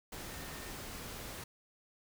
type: tone in noise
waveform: sine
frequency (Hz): 1821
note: A#6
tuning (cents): -41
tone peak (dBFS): -55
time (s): 0.29-0.72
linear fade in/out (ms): 5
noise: pink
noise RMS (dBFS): -45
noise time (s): 0.12-1.44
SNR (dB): -13
effects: none